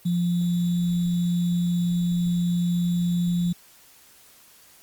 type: tone with sample-and-hold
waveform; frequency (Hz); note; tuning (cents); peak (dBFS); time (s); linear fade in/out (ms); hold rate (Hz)
sine; 174.61; F3; 0; -20; 0.05-3.53; 10; 3675
effects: white hiss -53 dBFS RMS until 4.82 s + Opus 32 kbps